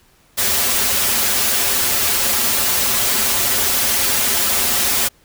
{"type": "noise with comb filter", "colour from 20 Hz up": "white", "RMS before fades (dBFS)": -17, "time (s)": [0.37, 5.09], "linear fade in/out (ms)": 20, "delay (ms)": 6.4, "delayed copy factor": -0.85, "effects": ["pink hiss -54 dBFS RMS until 5.24 s"]}